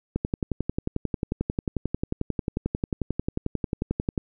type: click train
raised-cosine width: 3 ms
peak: -12 dBFS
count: 46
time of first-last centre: 0.16-4.178 s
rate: 11.2 Hz
effects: none